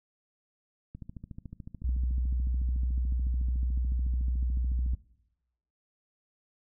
click train, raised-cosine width 5 ms, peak -29 dBFS, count 56, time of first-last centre 0.95-4.936 s, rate 13.8 Hz
sine tone with pitch glide, 61.74 to 61.35 Hz, B1 to B1, 0 to -11 cents, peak -26 dBFS, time 1.84-4.95 s, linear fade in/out 5 ms, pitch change -11 cents, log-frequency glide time 2.57-3.37 s
effects noise-tail reverb RT60 0.9 s tail -20 dB re dry

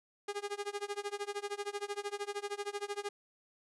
sawtooth tone with tremolo, 408 Hz, G#4, 31 cents flat, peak -30 dBFS, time 0.28-3.09 s, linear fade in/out 5 ms, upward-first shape sine, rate 13 Hz, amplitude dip 95%, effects resampled to 24000 Hz

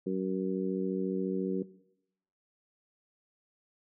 harmonic tone, 94.3 Hz, F#2, 33 cents sharp, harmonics 2 / 3 / 4 / 5, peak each -33 / -36 / -34 / -38 dBFS, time 0.06-1.63 s, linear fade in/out 10 ms, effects noise-tail reverb RT60 0.8 s tail -19 dB re dry

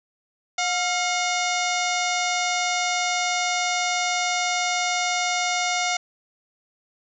harmonic tone with a mistuned harmonic, 720 Hz, F#5, 47 cents flat, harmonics 1 / 2 / 3 / 4 / 5 / 6 / 7 / 8 / 9 / 10, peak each -26 / -31 / -27 / -34 / -32 / -35 / -35 / -31 / -36 / -36 dBFS, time 0.58-5.97 s, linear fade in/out 5 ms, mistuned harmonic 2, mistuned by -66 cents, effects none

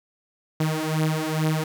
sawtooth beating tone pair, 155.56 / 157.86 Hz, D#3 / D#3, 0 / +25 cents, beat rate 2.3 Hz, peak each -21 dBFS, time 0.6-1.64 s, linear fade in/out 5 ms, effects 9-bit

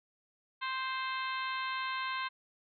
harmonic tone with a mistuned harmonic, 523.3 Hz, C5, in tune, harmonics 2 / 3 / 4 / 5 / 6 / 7 / 8, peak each -36 / -40 / -42 / -44 / -46 / -47 / -48 dBFS, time 0.61-2.29 s, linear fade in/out 20 ms, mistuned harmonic 8, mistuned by -20 cents, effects none

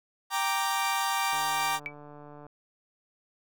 sawtooth chord, G minor, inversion none, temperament equal, 784 / 932.3 / 1174.7 Hz, G5 / Bb5 / D6, 0 / 0 / 0 cents, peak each -27 dBFS, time 0.3-1.8 s, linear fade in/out 50 ms
click train, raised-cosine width 1 ms, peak -34 dBFS, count 168, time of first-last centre 1.33-2.466 s, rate 147 Hz
sine tone with exponential decay, 2296 Hz, D7, 40 cents flat, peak -27 dBFS, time 1.86-1.94 s, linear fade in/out 0 ms, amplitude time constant 17 ms
effects none

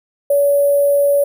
sine tone with sample-and-hold, 568 Hz, C#5, 42 cents sharp, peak -10 dBFS, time 0.3-1.24 s, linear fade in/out 5 ms, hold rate 11025 Hz, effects none

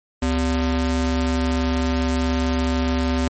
square ring-modulated tone, 161.2 Hz, E3, 38 cents flat, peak -16 dBFS, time 0.22-3.28 s, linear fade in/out 5 ms, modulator 91.4 Hz, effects MP3 32 kbps

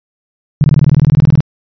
sine tone bursts, 146.2 Hz, D3, 7 cents flat, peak -4 dBFS, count 16, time 0.61-1.405 s, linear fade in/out 0 ms, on 30 ms, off 21 ms, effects resampled to 11025 Hz

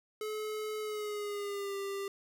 square tone with pitch glide, 429.1 to 395.8 Hz, A4 to G4, -43 to +17 cents, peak -36 dBFS, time 0.21-2.08 s, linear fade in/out 2 ms, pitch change -140 cents, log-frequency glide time 0.8-1.76 s, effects none

